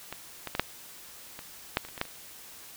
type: clicks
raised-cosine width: 0.3 ms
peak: -20 / -18 / -15 / -7 / -24 / -8 / -26 / -29 / -23 / -11 / -30 dBFS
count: 11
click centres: 0.126 / 0.473 / 0.551 / 0.596 / 1.391 / 1.771 / 1.85 / 1.887 / 1.978 / 2.014 / 2.053 s
effects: white hiss -48 dBFS RMS until 2.76 s